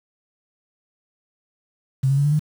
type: tone with pitch steps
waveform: sine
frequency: 133.1 / 137.63 / 142.32 / 147.17 / 152.19 Hz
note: C3 / C#3 / C#3 / D3 / D#3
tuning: +30 / -12 / +46 / +4 / -38 cents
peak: -15 dBFS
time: 2.03-2.395 s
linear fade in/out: 10 ms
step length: 73 ms
effects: 7-bit